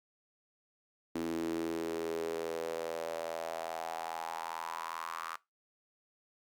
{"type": "tone with high-pass filter sweep", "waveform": "sawtooth", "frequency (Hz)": 82.41, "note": "E2", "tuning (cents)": 0, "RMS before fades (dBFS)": -38, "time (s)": [1.15, 5.36], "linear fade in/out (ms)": 5, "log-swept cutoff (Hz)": [290, 1200], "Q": 5.2, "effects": ["noise-tail reverb RT60 0.2 s tail -20 dB re dry", "Opus 48 kbps"]}